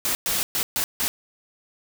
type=noise bursts at uneven times; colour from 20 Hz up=white; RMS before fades=-24 dBFS; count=5; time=0.05-0.15 / 0.26-0.43 / 0.55-0.63 / 0.76-0.84 / 1-1.08 s; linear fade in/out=0 ms; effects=none